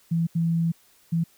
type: tone bursts at uneven times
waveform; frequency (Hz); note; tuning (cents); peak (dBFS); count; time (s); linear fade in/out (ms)
sine; 166.4; E3; +17; -20; 3; 0.11-0.27 / 0.35-0.72 / 1.12-1.24; 10
effects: white hiss -59 dBFS RMS until 1.37 s